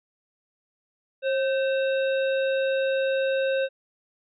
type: harmonic tone with a mistuned harmonic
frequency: 536 Hz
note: C5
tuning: 42 cents sharp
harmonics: 1 / 3 / 5 / 7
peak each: -22 / -32 / -36 / -39 dBFS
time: 1.22-3.69 s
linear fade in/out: 50 ms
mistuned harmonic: 3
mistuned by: -68 cents
effects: none